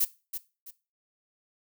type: noise with echo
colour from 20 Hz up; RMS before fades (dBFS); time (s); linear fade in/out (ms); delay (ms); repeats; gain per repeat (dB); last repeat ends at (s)
violet; -24; 0-0.05; 10; 330; 2; -10; 0.71
effects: noise-tail reverb RT60 0.3 s tail -17 dB re dry